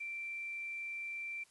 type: tone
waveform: sine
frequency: 2349 Hz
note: D7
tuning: in tune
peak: -39 dBFS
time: 0-1.44 s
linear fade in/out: 10 ms
effects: white hiss -66 dBFS RMS until 1.5 s + resampled to 24000 Hz